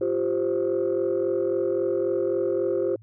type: chord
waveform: sine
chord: F suspended second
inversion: none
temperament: just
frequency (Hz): 349.2 / 392.9 / 523.8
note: F4 / G4 / C5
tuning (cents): 0 / +4 / +2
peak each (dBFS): -25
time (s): 0.01-2.96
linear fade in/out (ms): 5
effects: tanh soft clip ceiling -16 dBFS + added 109 Hz sine -47 dBFS peak until 3.02 s